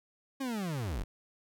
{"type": "linear sweep", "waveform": "40% pulse", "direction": "down", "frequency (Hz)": [277.2, 32.7], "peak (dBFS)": -32, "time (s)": [0.4, 1.04], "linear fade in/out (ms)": 10, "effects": []}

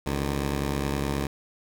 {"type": "tone pair together", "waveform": "10% pulse", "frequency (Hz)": [69.59, 151.6], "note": ["C#2", "D#3"], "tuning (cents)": [7, -45], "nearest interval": "octave + minor second", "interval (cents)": 1348, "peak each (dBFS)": [-18, -26], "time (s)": [0.06, 1.27], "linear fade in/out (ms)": 5, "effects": []}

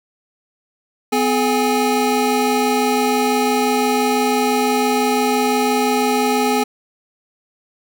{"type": "tone cluster", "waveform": "square", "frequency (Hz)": [252.7, 427.4, 824], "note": ["B3", "G#4", "G#5"], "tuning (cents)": [40, 50, -14], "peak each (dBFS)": -20, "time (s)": [1.12, 6.64], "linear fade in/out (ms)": 10, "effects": []}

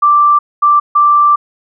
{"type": "tone bursts at uneven times", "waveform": "sine", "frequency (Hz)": 1174.7, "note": "D6", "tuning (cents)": 0, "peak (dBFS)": -5, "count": 3, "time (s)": [[0.02, 0.39], [0.62, 0.8], [0.95, 1.36]], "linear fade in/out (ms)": 10, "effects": []}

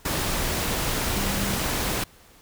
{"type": "tone in noise", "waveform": "sine", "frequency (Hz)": 196, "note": "G3", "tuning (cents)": 0, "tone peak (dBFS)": -30, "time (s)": [1.16, 1.56], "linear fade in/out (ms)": 5, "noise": "pink", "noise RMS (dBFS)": -26, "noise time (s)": [0.05, 2.04], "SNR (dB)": -7, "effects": ["pink hiss -53 dBFS RMS until 2.41 s"]}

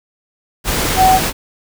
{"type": "tone in noise", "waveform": "sine", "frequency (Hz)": 753, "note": "F#5", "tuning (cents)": 30, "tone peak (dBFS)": -7, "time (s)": [0.96, 1.2], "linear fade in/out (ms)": 50, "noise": "pink", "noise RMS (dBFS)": -17, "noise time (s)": [0.64, 1.33], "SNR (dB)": 7, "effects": []}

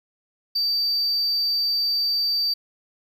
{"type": "tone", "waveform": "triangle", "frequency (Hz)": 4639, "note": "D8", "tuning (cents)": -22, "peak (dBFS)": -18, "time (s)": [0.55, 2.54], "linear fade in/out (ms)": 10, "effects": ["tanh soft clip ceiling -14 dBFS", "10-bit"]}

